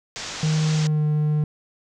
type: low-pass noise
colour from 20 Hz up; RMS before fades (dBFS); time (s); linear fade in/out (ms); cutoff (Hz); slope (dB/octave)
white; -33; 0.16-0.87; 0; 7000; 48
type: tone with pitch glide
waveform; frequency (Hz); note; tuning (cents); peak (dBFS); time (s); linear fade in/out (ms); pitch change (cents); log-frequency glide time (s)
triangle; 155.56 to 151.22; D#3 to D#3; 0 to -49; -16; 0.43-1.44; 2; -49; 0.73-1.04
effects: none